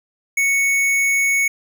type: tone with hard clipping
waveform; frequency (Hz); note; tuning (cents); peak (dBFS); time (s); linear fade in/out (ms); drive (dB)
sine; 2217; C#7; 0; -16; 0.37-1.48; 5; 15
effects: none